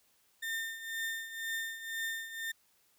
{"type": "tone with tremolo", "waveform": "35% pulse", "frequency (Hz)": 1810, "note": "A6", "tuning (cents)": 48, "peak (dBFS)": -31, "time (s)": [0.42, 2.52], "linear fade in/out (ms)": 10, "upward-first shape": "triangle", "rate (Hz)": 2, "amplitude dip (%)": 75, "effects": ["white hiss -70 dBFS RMS until 2.98 s"]}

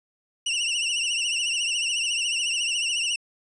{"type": "tone with vibrato", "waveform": "sawtooth", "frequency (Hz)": 2811, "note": "F7", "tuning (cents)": 11, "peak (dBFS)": -20, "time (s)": [0.46, 3.16], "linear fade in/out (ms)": 5, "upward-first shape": "triangle", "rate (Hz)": 14, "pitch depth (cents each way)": 110, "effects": ["resampled to 22050 Hz"]}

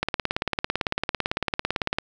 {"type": "click train", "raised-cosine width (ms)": 0.3, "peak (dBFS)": -7, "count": 36, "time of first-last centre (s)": [0.03, 1.985], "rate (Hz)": 17.9, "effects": []}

